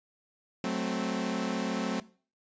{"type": "chord", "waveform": "sawtooth", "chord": "F# diminished", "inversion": "none", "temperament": "equal with one note detuned", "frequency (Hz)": [186.5, 220, 261.6], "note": ["F#3", "A3", "C4"], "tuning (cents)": [14, 0, 0], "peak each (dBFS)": -30, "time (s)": [0.64, 2], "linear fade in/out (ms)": 2, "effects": ["noise-tail reverb RT60 0.4 s tail -19 dB re dry", "resampled to 16000 Hz"]}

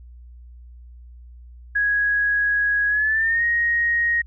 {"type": "tone with pitch glide", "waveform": "sine", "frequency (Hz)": [1661.2, 1875.4], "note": ["G#6", "A#6"], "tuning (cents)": [0, 10], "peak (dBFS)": -17, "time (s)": [1.75, 4.22], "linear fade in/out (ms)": 10, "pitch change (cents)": 210, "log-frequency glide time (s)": [2.88, 3.44], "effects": ["added 60 Hz sine -40 dBFS peak until 4.26 s"]}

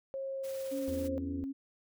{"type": "tone with pitch glide", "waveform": "sine", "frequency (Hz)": [540, 531], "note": ["C#5", "C5"], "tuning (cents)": [-45, 25], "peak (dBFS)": -35, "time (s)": [0.14, 1.18], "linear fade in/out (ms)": 0, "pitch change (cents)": -30, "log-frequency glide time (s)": [0.24, 0.96]}
{"type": "noise with tremolo", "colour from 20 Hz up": "white", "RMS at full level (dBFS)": -49, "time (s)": [0.43, 1.09], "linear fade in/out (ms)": 20, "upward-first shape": "triangle", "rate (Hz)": 18, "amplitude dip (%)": 40}
{"type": "tone with vibrato", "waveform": "sine", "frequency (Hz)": 275, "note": "C#4", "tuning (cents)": -14, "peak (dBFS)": -35, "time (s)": [0.71, 1.53], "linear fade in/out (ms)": 20, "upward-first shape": "sine", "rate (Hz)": 3.7, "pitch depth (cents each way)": 24}
{"type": "harmonic tone", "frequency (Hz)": 83.9, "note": "E2", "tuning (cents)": 31, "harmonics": [1, 3, 4, 5, 6], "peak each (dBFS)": [-40, -44, -49, -52, -55], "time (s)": [0.88, 1.44], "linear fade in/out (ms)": 0}
{"effects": []}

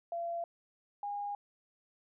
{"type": "tone pair in turn", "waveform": "sine", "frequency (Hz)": [682, 815.5], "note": ["F5", "G#5"], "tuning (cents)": [-41, -32], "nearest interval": "minor third", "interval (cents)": 309, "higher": "second", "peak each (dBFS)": [-34, -35], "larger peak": "first", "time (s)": [[0.12, 0.44], [1.03, 1.35]], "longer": "neither", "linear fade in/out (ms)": 2, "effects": []}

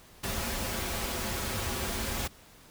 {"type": "noise with comb filter", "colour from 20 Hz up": "pink", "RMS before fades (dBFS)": -33, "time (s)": [0.23, 2.28], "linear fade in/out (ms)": 10, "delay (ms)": 6.6, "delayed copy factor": -0.6, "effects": ["pink hiss -55 dBFS RMS until 2.7 s"]}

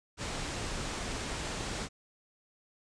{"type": "low-pass noise", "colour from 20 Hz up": "pink", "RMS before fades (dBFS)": -37, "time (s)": [0.17, 1.89], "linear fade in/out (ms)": 50, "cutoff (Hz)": 8900, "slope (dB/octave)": 48, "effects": []}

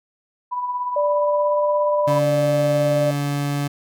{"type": "tone with tremolo", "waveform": "sine", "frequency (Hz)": 987.8, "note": "B5", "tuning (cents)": 0, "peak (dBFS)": -20, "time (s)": [0.51, 2.2], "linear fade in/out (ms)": 20, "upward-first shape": "sine", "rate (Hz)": 17, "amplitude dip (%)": 45}
{"type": "tone with pitch glide", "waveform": "sine", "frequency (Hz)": [587.3, 592.1], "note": ["D5", "D5"], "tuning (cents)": [0, 14], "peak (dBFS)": -17, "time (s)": [0.96, 3.11], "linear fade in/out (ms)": 5, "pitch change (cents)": 14, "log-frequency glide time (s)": [1.11, 1.7]}
{"type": "tone", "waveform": "30% pulse", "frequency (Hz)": 143.3, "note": "D3", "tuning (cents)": -42, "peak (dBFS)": -18, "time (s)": [2.07, 3.68], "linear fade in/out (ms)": 10}
{"effects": []}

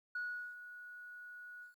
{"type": "tone with ADSR envelope", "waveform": "sine", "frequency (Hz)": 1461, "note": "F#6", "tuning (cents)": -22, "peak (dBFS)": -35, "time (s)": [0.15, 1.75], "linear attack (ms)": 5, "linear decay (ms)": 390, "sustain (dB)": -13, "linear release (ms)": 130, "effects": ["tanh soft clip ceiling -34 dBFS", "12-bit"]}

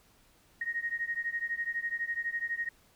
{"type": "beating tone pair", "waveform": "sine", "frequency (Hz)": [1865, 1877], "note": ["A#6", "A#6"], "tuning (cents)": [0, 11], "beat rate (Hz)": 12, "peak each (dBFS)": [-34, -35], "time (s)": [0.61, 2.69], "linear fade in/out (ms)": 5, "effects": ["pink hiss -64 dBFS RMS until 2.95 s"]}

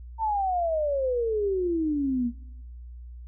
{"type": "exponential sweep", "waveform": "sine", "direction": "down", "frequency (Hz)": [911, 231.9], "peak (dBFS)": -23, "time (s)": [0.18, 2.32], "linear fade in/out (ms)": 50, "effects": ["noise-tail reverb RT60 0.9 s tail -21 dB re dry", "added 60 Hz sine -39 dBFS peak until 3.27 s"]}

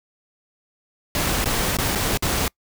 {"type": "noise with dropouts", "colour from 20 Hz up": "pink", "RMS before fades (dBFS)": -22, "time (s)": [1.15, 2.48], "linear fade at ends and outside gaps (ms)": 1, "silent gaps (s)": [[1.443, 1.457], [1.769, 1.786], [1.951, 1.956], [2.174, 2.224]], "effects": ["noise-tail reverb RT60 0.1 s tail -26 dB re dry"]}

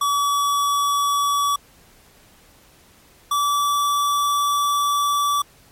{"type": "tone pair in turn", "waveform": "square", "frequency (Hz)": [1142, 1154.6], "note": ["D6", "D6"], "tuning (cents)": [-49, -30], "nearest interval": "unison", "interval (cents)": 19, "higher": "second", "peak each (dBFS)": -18, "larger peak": "neither", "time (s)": [[0.01, 1.56], [3.31, 5.42]], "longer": "second", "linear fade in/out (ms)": 5, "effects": ["pink hiss -52 dBFS RMS until 5.71 s", "MP3 64 kbps"]}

